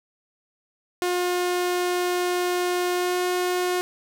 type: tone with pitch glide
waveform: sawtooth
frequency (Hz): 357.5 to 360.4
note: F4 to F#4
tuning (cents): +41 to -45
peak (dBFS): -18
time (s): 1.02-3.81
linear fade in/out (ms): 0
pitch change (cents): +14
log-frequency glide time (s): 2.94-3.17
effects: none